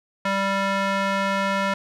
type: tone with band-pass filter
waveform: square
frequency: 196 Hz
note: G3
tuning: in tune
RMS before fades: -23 dBFS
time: 0.25-1.74 s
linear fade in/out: 5 ms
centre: 1400 Hz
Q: 0.89
effects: none